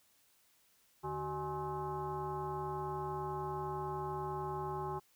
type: tone with frequency modulation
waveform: sine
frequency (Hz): 607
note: D#5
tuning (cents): -43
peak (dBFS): -36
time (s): 1.03-5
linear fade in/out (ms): 20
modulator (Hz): 229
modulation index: 2.2
effects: white hiss -70 dBFS RMS until 5.15 s

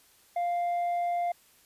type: tone with tanh clipping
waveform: sine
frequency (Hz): 698.5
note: F5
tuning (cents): 0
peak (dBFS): -27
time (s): 0.36-1.32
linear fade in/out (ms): 5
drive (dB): 3
effects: white hiss -61 dBFS RMS until 1.65 s + resampled to 32000 Hz

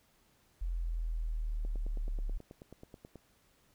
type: exponential sweep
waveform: sine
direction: down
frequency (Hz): 43.2 to 34.65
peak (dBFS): -32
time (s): 0.61-2.38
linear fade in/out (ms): 10
type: click train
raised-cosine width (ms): 2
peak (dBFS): -35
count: 15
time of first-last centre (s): 1.65-3.157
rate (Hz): 9.29
effects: pink hiss -69 dBFS RMS until 3.74 s

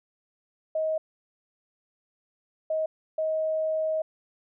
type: tone bursts at uneven times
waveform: sine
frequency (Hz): 631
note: D#5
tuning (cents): +24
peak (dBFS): -24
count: 3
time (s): 0.75-0.98 / 2.7-2.86 / 3.18-4.02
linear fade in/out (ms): 5
effects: none

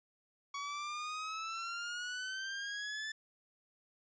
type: exponential sweep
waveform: sawtooth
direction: up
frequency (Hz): 1122 to 1760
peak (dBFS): -35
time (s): 0.54-3.12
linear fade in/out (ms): 5
effects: resampled to 16000 Hz

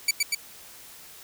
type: tone with echo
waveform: 15% pulse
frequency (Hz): 2300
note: D7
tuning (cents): -37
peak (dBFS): -12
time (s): 0.08-0.11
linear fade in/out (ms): 5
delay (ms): 120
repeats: 2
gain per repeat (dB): -2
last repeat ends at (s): 0.35
effects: white hiss -47 dBFS RMS until 1.23 s

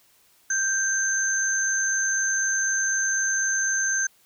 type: tone pair together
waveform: sine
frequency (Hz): 1568 / 6268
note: G6 / G8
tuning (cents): 0 / -1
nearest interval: 2 octaves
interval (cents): 2399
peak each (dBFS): -24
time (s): 0.5-4.07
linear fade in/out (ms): 5
effects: white hiss -60 dBFS RMS until 4.25 s

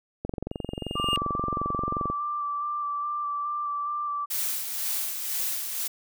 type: click train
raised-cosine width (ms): 2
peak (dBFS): -17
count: 43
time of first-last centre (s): 0.25-2.1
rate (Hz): 22.7
type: tone with exponential growth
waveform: triangle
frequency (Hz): 2830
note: F7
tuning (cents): +22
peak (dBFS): -20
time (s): 0.51-1.16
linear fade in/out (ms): 0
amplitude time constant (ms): 140
type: tone with vibrato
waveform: sine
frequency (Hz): 1173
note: D6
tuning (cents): -2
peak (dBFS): -27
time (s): 0.95-4.26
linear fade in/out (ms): 20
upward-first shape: square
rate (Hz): 2.4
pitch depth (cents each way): 13
type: noise with tremolo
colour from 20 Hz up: blue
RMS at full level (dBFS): -28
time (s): 4.3-5.88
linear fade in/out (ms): 10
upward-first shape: sine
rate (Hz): 2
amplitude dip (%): 45
effects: none

